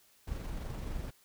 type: noise with amplitude modulation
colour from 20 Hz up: brown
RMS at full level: -37 dBFS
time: 0.27-1.11 s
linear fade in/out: 10 ms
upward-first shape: sine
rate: 23.6 Hz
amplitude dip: 35%
effects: white hiss -65 dBFS RMS until 1.24 s